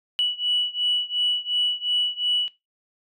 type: beating tone pair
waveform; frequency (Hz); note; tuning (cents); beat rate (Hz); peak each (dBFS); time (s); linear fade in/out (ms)
sine; 2946 / 2948.8; F#7 / F#7; -8 / -7; 2.8; -23 / -24; 0.19-2.48; 0
effects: noise-tail reverb RT60 0.2 s tail -17 dB re dry + tanh soft clip ceiling -13 dBFS